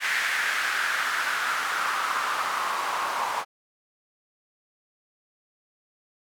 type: noise with band-pass filter sweep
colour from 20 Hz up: white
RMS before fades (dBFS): -27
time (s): 0-3.45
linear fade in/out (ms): 50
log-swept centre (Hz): 1800 to 960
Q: 3.3
effects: none